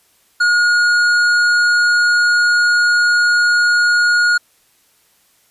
sine tone with hard clipping, 1438 Hz, F#6, 50 cents flat, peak -12 dBFS, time 0.4-4.38 s, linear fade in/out 10 ms, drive 9 dB, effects white hiss -56 dBFS RMS until 5.5 s + resampled to 32000 Hz

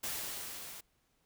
white noise with level ramp, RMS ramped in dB -37 to -48 dBFS, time 0.03-0.81 s, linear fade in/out 10 ms, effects pink hiss -75 dBFS RMS until 1.25 s

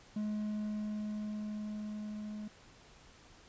triangle tone with level ramp, 211.5 Hz, G#3, 32 cents sharp, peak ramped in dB -31 to -38 dBFS, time 0.16-2.48 s, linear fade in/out 5 ms, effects pink hiss -59 dBFS RMS until 3.48 s + resampled to 16000 Hz

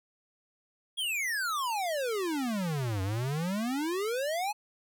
square exponential two-way sweep, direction down then up, 3359 to 92.4 to 864 Hz, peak -30 dBFS, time 0.97-4.53 s, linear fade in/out 20 ms, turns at 3.02 s, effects none

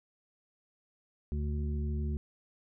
harmonic tone with a mistuned harmonic, 73.42 Hz, D2, in tune, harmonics 1 / 2 / 3 / 5, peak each -31 / -40 / -40 / -46 dBFS, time 1.32-2.17 s, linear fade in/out 0 ms, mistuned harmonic 1, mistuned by +16 cents, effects none

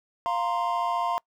triangle chord, F suspended fourth, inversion none, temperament equal, 698.5 / 932.3 / 1046.5 Hz, F5 / Bb5 / C6, 0 / 0 / 0 cents, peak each -27 dBFS, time 0.26-1.18 s, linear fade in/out 0 ms, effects noise-tail reverb RT60 0.1 s tail -25 dB re dry

